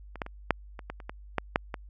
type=clicks; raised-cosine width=0.5 ms; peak=-26 / -15 / -25 / -6 / -25 / -20 / -30 / -21 / -11 / -7 / -18 dBFS; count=11; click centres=0.157 / 0.218 / 0.264 / 0.507 / 0.792 / 0.9 / 1.002 / 1.095 / 1.383 / 1.559 / 1.742 s; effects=added 50 Hz sine -45 dBFS peak until 1.89 s